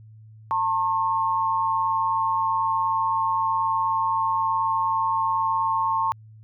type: tone pair together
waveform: sine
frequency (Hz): 898 / 1079.1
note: A5 / C#6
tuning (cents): +35 / -47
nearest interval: minor third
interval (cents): 318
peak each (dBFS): -23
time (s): 0.51-6.12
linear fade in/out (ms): 0
effects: added 109 Hz sine -44 dBFS peak until 6.43 s